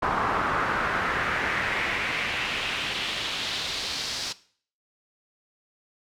brown noise with band-pass filter sweep, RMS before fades -28 dBFS, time 0.02-4.33 s, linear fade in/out 10 ms, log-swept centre 1100 to 5000 Hz, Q 2.3, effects noise-tail reverb RT60 0.5 s tail -18 dB re dry

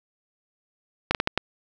slowing click train, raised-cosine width 0.3 ms, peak -5 dBFS, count 5, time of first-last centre 1.11-1.376 s, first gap 38 ms, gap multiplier 1.39, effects none

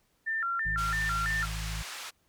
sine tone with vibrato, 1568 Hz, G6, in tune, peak -28 dBFS, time 0.26-1.46 s, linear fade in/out 20 ms, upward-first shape square, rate 3 Hz, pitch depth 230 cents each way
harmonic tone, 53.4 Hz, G#1, 49 cents sharp, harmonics 1 / 2 / 3, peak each -34 / -41 / -41 dBFS, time 0.65-1.83 s, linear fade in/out 10 ms
pink band-pass noise, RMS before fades -41 dBFS, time 0.77-2.11 s, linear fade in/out 20 ms, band 1200 to 8400 Hz, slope 12 dB/octave
effects pink hiss -71 dBFS RMS until 2.28 s

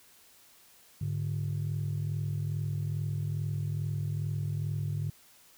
sine tone pair together, 103.83 / 146.2 Hz, G#2 / D3, 0 / -7 cents, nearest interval tritone, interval 593 cents, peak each -31 / -31 dBFS, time 1.01-5.1 s, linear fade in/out 5 ms, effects tanh soft clip ceiling -25 dBFS + white hiss -59 dBFS RMS until 5.57 s

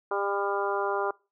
harmonic tone, 199.9 Hz, G3, 34 cents sharp, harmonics 2 / 3 / 4 / 5 / 6 / 7, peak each -30 / -34 / -33 / -34 / -34 / -36 dBFS, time 0.11-1.11 s, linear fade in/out 5 ms, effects noise-tail reverb RT60 0.3 s tail -24 dB re dry

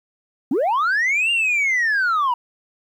sine linear two-way sweep, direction up then down, 223.1 to 2823 to 938 Hz, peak -14 dBFS, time 0.51-2.34 s, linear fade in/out 5 ms, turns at 1.31 s, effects tanh soft clip ceiling -15 dBFS + 9-bit

